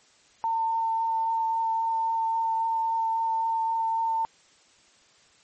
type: tone with vibrato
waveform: sine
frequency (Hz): 903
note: A5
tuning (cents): +45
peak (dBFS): -23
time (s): 0.44-4.25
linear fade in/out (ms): 0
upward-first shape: triangle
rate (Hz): 3.7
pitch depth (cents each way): 11
effects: white hiss -59 dBFS RMS until 5.43 s + MP3 32 kbps